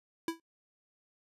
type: tone with exponential decay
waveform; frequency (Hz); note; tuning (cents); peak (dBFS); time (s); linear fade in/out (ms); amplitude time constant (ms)
square; 329.6; E4; 0; -28; 0.28-0.4; 2; 26
effects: noise-tail reverb RT60 0.1 s tail -19 dB re dry + resampled to 32000 Hz